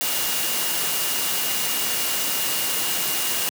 sine tone in noise, 2850 Hz, F7, 34 cents sharp, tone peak -32 dBFS, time 0.01-3.49 s, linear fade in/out 0 ms, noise white, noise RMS -24 dBFS, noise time 0.01-3.49 s, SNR -11 dB, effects high-pass 150 Hz 12 dB/octave

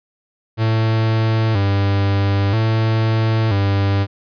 45% pulse tone with vibrato, 105.1 Hz, G#2, 21 cents sharp, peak -14 dBFS, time 0.57-4.07 s, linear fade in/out 50 ms, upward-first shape square, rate 0.51 Hz, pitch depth 99 cents each way, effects resampled to 11025 Hz

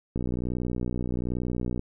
click train, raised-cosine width 3 ms, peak -17 dBFS, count 101, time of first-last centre 0.16-1.794 s, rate 61.2 Hz, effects none

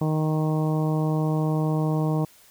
harmonic tone, 155.56 Hz, D#3, in tune, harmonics 1 / 2 / 3 / 4 / 5 / 6 / 7, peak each -22 / -28 / -32 / -34 / -36 / -38 / -39 dBFS, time 0.01-2.25 s, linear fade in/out 5 ms, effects white hiss -54 dBFS RMS until 2.5 s

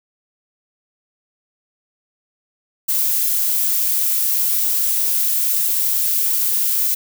violet noise, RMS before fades -18 dBFS, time 2.88-6.95 s, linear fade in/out 10 ms, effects none

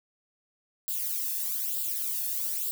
violet noise with flanger, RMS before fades -31 dBFS, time 0.88-2.71 s, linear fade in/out 0 ms, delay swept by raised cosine 0.24 to 1.15 ms, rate 1.1 Hz, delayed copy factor +0.75, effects none

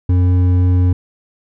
triangle tone with hard clipping, 90.3 Hz, F#2, 42 cents flat, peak -11 dBFS, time 0.09-0.93 s, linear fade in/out 5 ms, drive 11 dB, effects none

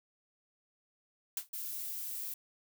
blue noise with exponential decay, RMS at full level -31 dBFS, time 1.37-1.49 s, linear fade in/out 2 ms, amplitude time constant 24 ms
violet noise, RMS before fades -40 dBFS, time 1.53-2.34 s, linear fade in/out 5 ms
effects none

